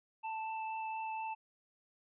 square tone with vibrato, 883 Hz, A5, 6 cents sharp, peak -38 dBFS, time 0.23-1.35 s, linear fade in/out 20 ms, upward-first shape triangle, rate 4.2 Hz, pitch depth 8 cents each way, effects resampled to 8000 Hz

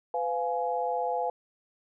sine chord, F diminished, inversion second, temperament just, 502.9 / 698.5 / 838.1 Hz, Cb5 / F5 / Ab5, +31 / 0 / +16 cents, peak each -31 dBFS, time 0.14-1.3 s, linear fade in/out 2 ms, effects none

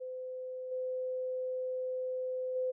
sine tone with level steps, 511 Hz, C5, 41 cents flat, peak -38 / -33 / -30 dBFS, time 0-2.72 s, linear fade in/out 20 ms, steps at 0.71 / 2.55 s, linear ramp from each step 10 ms, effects none

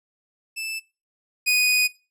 sawtooth tone pair in turn, 2637 / 2483 Hz, E7 / D#7, 0 / -4 cents, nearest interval minor second, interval 104 cents, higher first, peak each -25 / -14 dBFS, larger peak second, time 0.56-0.8 / 1.46-1.88 s, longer second, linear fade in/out 20 ms, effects noise-tail reverb RT60 0.3 s tail -21 dB re dry + resampled to 32000 Hz

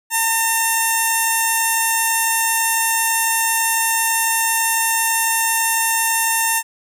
5% pulse tone with notch filter, 906 Hz, A#5, 50 cents flat, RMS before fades -18 dBFS, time 0.1-6.63 s, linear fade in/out 50 ms, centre 4300 Hz, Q 0.72, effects none

